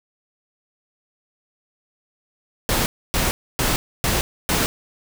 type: noise bursts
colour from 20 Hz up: pink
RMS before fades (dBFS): -20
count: 5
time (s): 2.69-4.66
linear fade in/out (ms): 0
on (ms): 170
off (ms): 280
effects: none